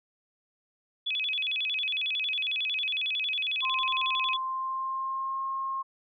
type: tone with vibrato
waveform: sine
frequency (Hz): 2948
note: F#7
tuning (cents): -7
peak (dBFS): -27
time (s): 1.06-4.37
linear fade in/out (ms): 10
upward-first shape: square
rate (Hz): 11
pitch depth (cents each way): 260
type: tone with pitch glide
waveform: sine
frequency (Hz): 1046.5 to 1072.2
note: C6 to C6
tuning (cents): 0 to +42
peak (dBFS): -29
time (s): 3.62-5.83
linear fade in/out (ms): 20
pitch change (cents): +42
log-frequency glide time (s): 4.44-5.42
effects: none